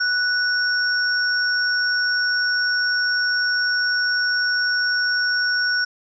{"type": "tone pair together", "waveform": "sine", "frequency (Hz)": [1480, 5512], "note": ["F#6", "F8"], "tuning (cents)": [0, -24], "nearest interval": "octave + major seventh", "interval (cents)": 2276, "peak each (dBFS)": [-19, -23], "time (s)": [0, 5.85], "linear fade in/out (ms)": 10, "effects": []}